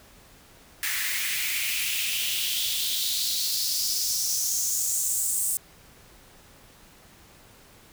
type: noise with high-pass filter sweep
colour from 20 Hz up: white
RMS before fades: -27 dBFS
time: 0.83-5.57 s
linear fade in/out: 0 ms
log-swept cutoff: 1800 to 8700 Hz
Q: 3.7
effects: pink hiss -53 dBFS RMS until 7.92 s